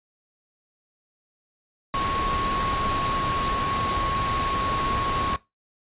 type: tone in noise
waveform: sine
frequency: 1100 Hz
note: C#6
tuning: 14 cents flat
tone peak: -25 dBFS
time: 1.94-5.36 s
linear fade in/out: 0 ms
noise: pink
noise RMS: -28 dBFS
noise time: 1.94-5.36 s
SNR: 0 dB
effects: noise-tail reverb RT60 0.2 s tail -19 dB re dry + resampled to 8000 Hz